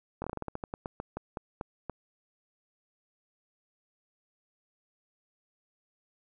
slowing click train, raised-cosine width 1 ms, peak -21 dBFS, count 17, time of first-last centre 0.22-1.897 s, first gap 21 ms, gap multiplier 1.19, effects none

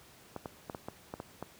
clicks, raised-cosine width 1 ms, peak -24 dBFS, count 8, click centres 0.363 / 0.458 / 0.698 / 0.748 / 0.885 / 1.139 / 1.201 / 1.426 s, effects pink hiss -57 dBFS RMS until 1.59 s + high-pass 80 Hz 12 dB/octave

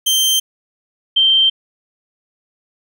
sawtooth / sine tone pair in turn, 3136 / 3136 Hz, G7 / G7, 0 / 0 cents, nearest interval unison, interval 0 cents, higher neither, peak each -9 dBFS, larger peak neither, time 0.06-0.4 / 1.16-1.5 s, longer neither, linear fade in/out 10 ms, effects none

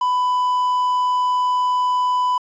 triangle tone, 997 Hz, B5, 16 cents sharp, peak -14 dBFS, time 0.01-2.38 s, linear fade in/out 5 ms, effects resampled to 16000 Hz + 8-bit

